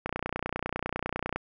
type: click train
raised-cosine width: 0.5 ms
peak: -15 dBFS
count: 40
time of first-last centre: 0.06-1.36 s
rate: 30 Hz
effects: none